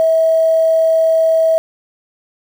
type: tone with quantisation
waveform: sine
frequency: 648 Hz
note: E5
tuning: 30 cents flat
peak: -9 dBFS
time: 0-1.58 s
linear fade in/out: 0 ms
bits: 6
effects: none